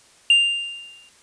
triangle tone with exponential decay, 2794 Hz, F7, in tune, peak -8 dBFS, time 0.3-1.09 s, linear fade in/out 2 ms, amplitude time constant 170 ms, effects white hiss -53 dBFS RMS until 1.22 s + resampled to 22050 Hz

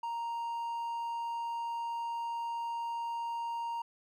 triangle tone, 932.3 Hz, A#5, in tune, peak -32 dBFS, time 0.03-3.82 s, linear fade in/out 5 ms, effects none

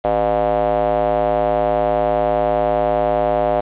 square tone with band-pass filter, 55 Hz, A1, in tune, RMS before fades -17 dBFS, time 0.04-3.61 s, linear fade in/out 10 ms, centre 650 Hz, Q 5.7, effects resampled to 8000 Hz + 7-bit

